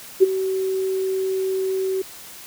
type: tone with ADSR envelope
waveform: sine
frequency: 380 Hz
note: F#4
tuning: 46 cents sharp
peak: -6 dBFS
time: 0.2-2.02 s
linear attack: 30 ms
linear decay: 21 ms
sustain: -14 dB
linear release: 6 ms
effects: white hiss -40 dBFS RMS until 2.46 s